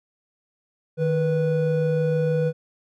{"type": "tone pair together", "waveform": "triangle", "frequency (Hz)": [154.8, 490.8], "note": ["D#3", "B4"], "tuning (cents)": [-9, -11], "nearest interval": "octave + minor sixth", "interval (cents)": 1998, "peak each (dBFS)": -20, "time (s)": [0.97, 2.53], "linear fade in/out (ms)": 50, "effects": []}